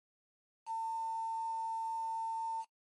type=tone with quantisation; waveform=sine; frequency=901 Hz; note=A5; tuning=41 cents sharp; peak=-34 dBFS; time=0.66-2.65 s; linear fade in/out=50 ms; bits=9; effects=noise-tail reverb RT60 0.1 s tail -19 dB re dry + MP3 48 kbps